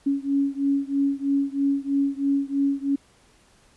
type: beating tone pair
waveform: sine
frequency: 277.2 / 280.3 Hz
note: C#4 / C#4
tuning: 0 / +19 cents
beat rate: 3.1 Hz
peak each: -23 / -24 dBFS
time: 0.06-2.96 s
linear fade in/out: 10 ms
effects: pink hiss -58 dBFS RMS until 3.76 s + resampled to 24000 Hz